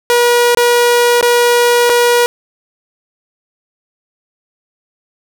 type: tone with dropouts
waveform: sawtooth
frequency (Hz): 480.9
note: B4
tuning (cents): -46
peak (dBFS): -4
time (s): 0.1-2.26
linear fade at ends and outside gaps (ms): 0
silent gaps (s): 0.548-0.572 / 1.211-1.227 / 1.894-1.898
effects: none